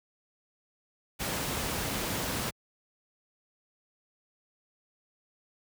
pink noise, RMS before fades -32 dBFS, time 1.19-2.51 s, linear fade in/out 20 ms, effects high-pass 60 Hz 12 dB/octave

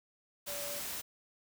sine tone in noise, 576 Hz, D5, 34 cents flat, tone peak -43 dBFS, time 0.47-0.8 s, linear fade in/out 20 ms, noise white, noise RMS -40 dBFS, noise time 0.46-1.02 s, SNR -6 dB, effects none

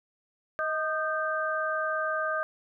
sine tone cluster, 629 / 1226 / 1563 Hz, D#5 / D#6 / G6, +19 / -26 / -6 cents, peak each -31 dBFS, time 0.59-2.43 s, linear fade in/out 0 ms, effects none

